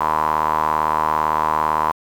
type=tone with band-pass filter; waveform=sawtooth; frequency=77.78 Hz; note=D#2; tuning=in tune; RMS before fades=-19 dBFS; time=0-1.92 s; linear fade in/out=10 ms; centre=1000 Hz; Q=7.7; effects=7-bit

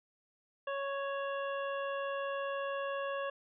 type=harmonic tone with a mistuned harmonic; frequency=554.4 Hz; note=C#5; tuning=in tune; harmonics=1 / 2 / 3 / 5 / 6; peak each=-36 / -40 / -43 / -48 / -55 dBFS; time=0.67-3.3 s; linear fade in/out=5 ms; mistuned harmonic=6; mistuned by=+26 cents; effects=none

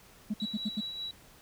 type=tone bursts; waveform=sine; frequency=212.4 Hz; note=G#3; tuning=39 cents sharp; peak=-27 dBFS; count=5; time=0.3-0.808 s; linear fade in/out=10 ms; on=40 ms; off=77 ms
type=tone with tremolo; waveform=sine; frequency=3906 Hz; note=B7; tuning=20 cents flat; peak=-34 dBFS; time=0.4-1.11 s; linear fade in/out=2 ms; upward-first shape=sine; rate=5.1 Hz; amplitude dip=40%
effects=tanh soft clip ceiling -25 dBFS + pink hiss -57 dBFS RMS until 1.41 s

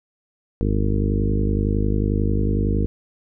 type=harmonic tone with a mistuned harmonic; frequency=51 Hz; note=G#1; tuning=31 cents flat; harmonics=1 / 2 / 3 / 4 / 5 / 6 / 7 / 8 / 9; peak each=-21 / -23 / -30 / -26 / -29 / -29 / -32 / -34 / -31 dBFS; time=0.61-2.86 s; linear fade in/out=0 ms; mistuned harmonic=1; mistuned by=-26 cents; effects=none

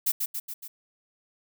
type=noise with echo; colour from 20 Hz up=violet; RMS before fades=-24 dBFS; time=0.06-0.12 s; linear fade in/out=10 ms; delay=140 ms; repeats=4; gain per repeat=-4 dB; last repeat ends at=0.68 s; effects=none

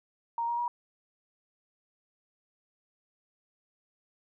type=tone with pitch steps; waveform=sine; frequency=932.3 / 945.3 / 958.5 Hz; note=A#5 / A#5 / A#5; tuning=0 / +24 / +48 cents; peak=-28 dBFS; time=0.38-0.68 s; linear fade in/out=2 ms; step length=100 ms; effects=none

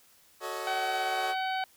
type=chord; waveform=20% pulse; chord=D# half-diminished seventh; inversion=first; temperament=equal with one note detuned; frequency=370 / 440 / 554.4 / 630.2 Hz; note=F#4 / A4 / C#5 / D#5; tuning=0 / 0 / 0 / +22 cents; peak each=-35 dBFS; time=0.4-1.35 s; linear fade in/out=50 ms
type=harmonic tone; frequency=757 Hz; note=F#5; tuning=39 cents sharp; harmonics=1 / 2 / 3 / 4 / 5 / 6; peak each=-30 / -36 / -40 / -42 / -44 / -46 dBFS; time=0.67-1.64 s; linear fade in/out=2 ms
effects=white hiss -61 dBFS RMS until 1.76 s

